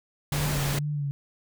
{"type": "noise", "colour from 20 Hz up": "pink", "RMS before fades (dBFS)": -30, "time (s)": [0.32, 0.79], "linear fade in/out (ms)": 5}
{"type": "tone with vibrato", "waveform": "sine", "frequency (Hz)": 144.4, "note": "D3", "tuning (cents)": -29, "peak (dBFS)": -26, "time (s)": [0.32, 1.11], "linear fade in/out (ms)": 0, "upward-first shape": "sine", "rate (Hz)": 2.2, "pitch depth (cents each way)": 52}
{"effects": []}